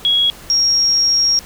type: tone pair in turn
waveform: sine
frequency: 3322 / 5587 Hz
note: G#7 / F8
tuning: 0 / 0 cents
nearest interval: major sixth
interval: 900 cents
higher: second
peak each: -11 dBFS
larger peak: neither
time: 0.05-0.3 / 0.5-1.39 s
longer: second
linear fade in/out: 0 ms
effects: pink hiss -38 dBFS RMS until 1.45 s